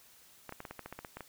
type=clicks; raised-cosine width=0.5 ms; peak=-27 dBFS; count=12; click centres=0.493 / 0.524 / 0.604 / 0.652 / 0.71 / 0.793 / 0.86 / 0.926 / 0.99 / 1.048 / 1.17 / 1.207 s; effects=white hiss -60 dBFS RMS until 1.28 s